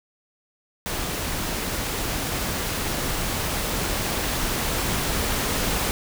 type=noise with level ramp; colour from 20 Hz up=pink; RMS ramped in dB=-28 to -24 dBFS; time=0.86-5.91 s; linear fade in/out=0 ms; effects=none